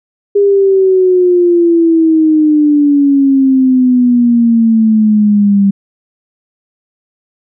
sine exponential sweep, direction down, 406.7 to 196.5 Hz, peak -5 dBFS, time 0.35-5.71 s, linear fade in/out 10 ms, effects none

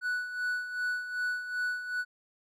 triangle tone with tremolo, 1480 Hz, F#6, in tune, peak -26 dBFS, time 0.01-2.05 s, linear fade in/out 50 ms, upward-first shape sine, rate 2.6 Hz, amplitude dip 65%, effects none

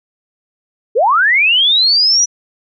sine linear sweep, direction up, 391 to 5930 Hz, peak -8 dBFS, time 0.95-2.26 s, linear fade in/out 20 ms, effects none

